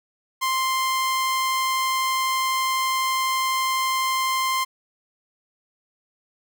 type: tone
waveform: sawtooth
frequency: 1048 Hz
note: C6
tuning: 2 cents sharp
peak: -17 dBFS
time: 0.41-4.65 s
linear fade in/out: 20 ms
effects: none